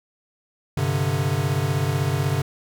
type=chord; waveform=square; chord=G suspended fourth; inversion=none; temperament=equal; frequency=98 / 130.81 / 146.83 Hz; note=G2 / C3 / D3; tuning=0 / 0 / 0 cents; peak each=-27 / -25 / -25 dBFS; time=0.77-2.42 s; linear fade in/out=5 ms; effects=none